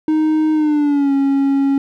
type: tone with pitch glide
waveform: triangle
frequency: 311.1 to 275.6 Hz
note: D#4 to C#4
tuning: 0 to -10 cents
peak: -10 dBFS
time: 0.08-1.78 s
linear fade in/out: 2 ms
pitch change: -210 cents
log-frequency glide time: 0.53-1.13 s
effects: none